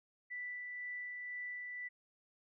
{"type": "tone with tremolo", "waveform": "sine", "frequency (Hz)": 1975.5, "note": "B6", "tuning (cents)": 0, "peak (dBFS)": -40, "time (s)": [0.3, 1.89], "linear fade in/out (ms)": 20, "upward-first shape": "sine", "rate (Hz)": 2, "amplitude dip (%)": 25, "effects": []}